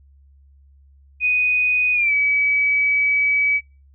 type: tone with pitch glide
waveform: sine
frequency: 2489 to 2282 Hz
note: D#7 to C#7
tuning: 0 to +50 cents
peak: -15 dBFS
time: 1.2-3.61 s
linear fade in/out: 50 ms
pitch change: -150 cents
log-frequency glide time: 1.93-2.13 s
effects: noise-tail reverb RT60 0.3 s tail -25 dB re dry + added 69 Hz sine -48 dBFS peak until 3.94 s